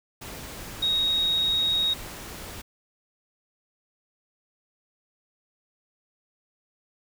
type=tone in noise; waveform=sine; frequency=3770 Hz; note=A#7; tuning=19 cents sharp; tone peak=-21 dBFS; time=0.82-1.94 s; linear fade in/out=10 ms; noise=pink; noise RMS=-39 dBFS; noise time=0.21-2.62 s; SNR=+15 dB; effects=none